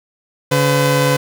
sawtooth tone pair together, 141.91 / 506 Hz, C#3 / B4, +41 / +42 cents, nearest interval octave + minor seventh, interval 2201 cents, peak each -11 dBFS, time 0.51-1.17 s, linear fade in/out 10 ms, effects none

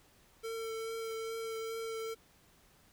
square tone with vibrato, 450.2 Hz, A4, 40 cents sharp, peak -38 dBFS, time 0.43-2.15 s, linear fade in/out 20 ms, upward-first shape triangle, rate 2.4 Hz, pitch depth 16 cents each way, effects pink hiss -65 dBFS RMS until 2.92 s

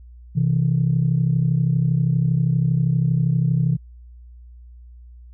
sine tone pair together, 129.7 / 162.25 Hz, C3 / E3, -15 / -27 cents, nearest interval major third, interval 388 cents, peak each -18 dBFS, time 0.35-3.77 s, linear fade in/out 20 ms, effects tanh soft clip ceiling -9 dBFS + added 60 Hz sine -40 dBFS peak until 5.33 s

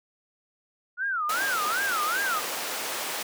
sine tone with vibrato, 1396.9 Hz, F6, in tune, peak -25 dBFS, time 0.97-2.42 s, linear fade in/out 50 ms, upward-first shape sine, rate 2.6 Hz, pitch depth 260 cents each way
pink high-pass noise, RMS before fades -32 dBFS, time 1.29-3.23 s, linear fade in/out 5 ms, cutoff 530 Hz, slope 12 dB/octave
effects none

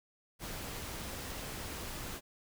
pink noise, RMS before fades -42 dBFS, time 0.39-2.21 s, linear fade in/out 50 ms, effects none

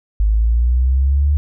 sine linear sweep, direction up, 50.9 to 74 Hz, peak -11 dBFS, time 0.2-1.37 s, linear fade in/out 0 ms, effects none

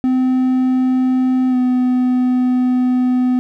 triangle tone with pitch glide, 256.7 to 251.6 Hz, C4 to B3, -33 to +32 cents, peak -10 dBFS, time 0.04-3.39 s, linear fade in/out 0 ms, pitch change -35 cents, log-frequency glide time 1.49-1.56 s, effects none

